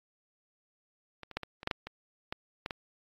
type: clicks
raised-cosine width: 0.3 ms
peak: -27 / -29 / -16 / -22 / -27 / -14 / -13 / -24 / -19 / -19 / -19 dBFS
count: 11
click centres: 1.233 / 1.313 / 1.37 / 1.433 / 1.631 / 1.674 / 1.712 / 1.87 / 2.325 / 2.661 / 2.708 s
effects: AAC 32 kbps